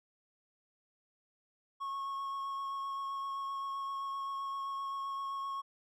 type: tone with vibrato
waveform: triangle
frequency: 1096 Hz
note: C#6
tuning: 20 cents flat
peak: -34 dBFS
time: 1.8-5.62 s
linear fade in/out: 20 ms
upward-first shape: triangle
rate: 7.7 Hz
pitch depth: 14 cents each way
effects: none